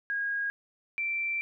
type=tone pair in turn; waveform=sine; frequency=1636 / 2345 Hz; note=G#6 / D7; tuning=-26 / -3 cents; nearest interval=tritone; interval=623 cents; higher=second; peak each=-28 dBFS; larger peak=neither; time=0.1-0.5 / 0.98-1.41 s; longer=second; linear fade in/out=0 ms; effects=none